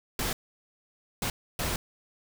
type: noise bursts at uneven times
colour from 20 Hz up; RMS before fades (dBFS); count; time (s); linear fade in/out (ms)
pink; -30; 3; 0.19-0.33 / 1.22-1.3 / 1.59-1.76; 2
effects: none